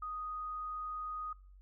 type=tone; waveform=sine; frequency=1244.5 Hz; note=D#6; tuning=in tune; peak=-38 dBFS; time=0.02-1.33 s; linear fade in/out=5 ms; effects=noise-tail reverb RT60 0.4 s tail -23 dB re dry + added 47 Hz sine -54 dBFS peak until 1.61 s